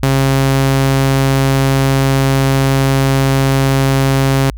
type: tone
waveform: sawtooth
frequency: 135.3 Hz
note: C#3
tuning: 42 cents flat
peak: -6 dBFS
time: 0.03-4.5 s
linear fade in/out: 2 ms
effects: added 54 Hz sine -25 dBFS peak until 4.57 s